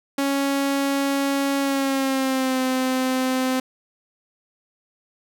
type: tone with pitch glide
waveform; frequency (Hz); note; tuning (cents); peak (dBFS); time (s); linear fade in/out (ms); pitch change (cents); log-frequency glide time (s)
sawtooth; 277.2 to 258.6; C#4 to C4; 0 to -20; -16; 0.18-3.6; 5; -120; 1.6-2.6
effects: none